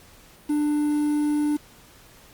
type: tone with quantisation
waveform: triangle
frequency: 296.7 Hz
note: D4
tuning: 18 cents sharp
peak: -18 dBFS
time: 0.49-1.57 s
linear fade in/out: 10 ms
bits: 7
effects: pink hiss -51 dBFS RMS until 2.33 s + Opus 48 kbps